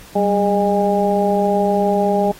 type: harmonic tone with a mistuned harmonic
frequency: 203.8 Hz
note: G#3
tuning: 32 cents flat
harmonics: 1 / 2 / 3 / 4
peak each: -19 / -19 / -19 / -19 dBFS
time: 0.15-2.32 s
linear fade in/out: 10 ms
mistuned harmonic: 1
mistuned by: -80 cents
effects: pink hiss -42 dBFS RMS until 2.39 s + AAC 48 kbps